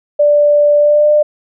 sine tone with pitch glide, 587.3 to 598.6 Hz, D5 to D5, 0 to +33 cents, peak -6 dBFS, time 0.19-1.23 s, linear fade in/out 10 ms, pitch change +33 cents, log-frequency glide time 0.78-1.09 s, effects none

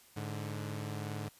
sawtooth tone pair together, 105.03 / 146.83 Hz, G#2 / D3, +20 / 0 cents, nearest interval tritone, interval 580 cents, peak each -35 / -38 dBFS, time 0.16-1.29 s, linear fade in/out 10 ms, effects white hiss -61 dBFS RMS until 1.39 s + resampled to 32000 Hz

